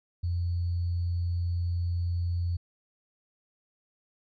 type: tone with sample-and-hold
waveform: sine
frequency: 87 Hz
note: F2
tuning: 6 cents flat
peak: -26 dBFS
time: 0.23-2.57 s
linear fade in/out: 10 ms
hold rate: 4410 Hz
effects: resampled to 11025 Hz